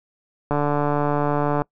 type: click train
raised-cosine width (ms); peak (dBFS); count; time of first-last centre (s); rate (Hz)
1; -8; 163; 0.51-1.62; 146
effects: noise-tail reverb RT60 0.1 s tail -25 dB re dry